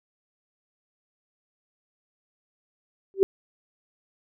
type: tone with exponential growth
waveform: sine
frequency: 387.8 Hz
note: G4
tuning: 19 cents flat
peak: -10 dBFS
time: 3.14-3.23 s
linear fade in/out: 0 ms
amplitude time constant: 18 ms
effects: none